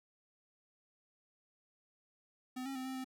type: tone with pitch steps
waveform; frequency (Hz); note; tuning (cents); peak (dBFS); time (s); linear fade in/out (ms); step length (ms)
square; 255 / 270.6 / 258.6 / 262.4 / 259.8; C4 / C#4 / C4 / C4 / C4; -44 / -42 / -20 / +5 / -12; -40; 2.56-3.045; 10; 97
effects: none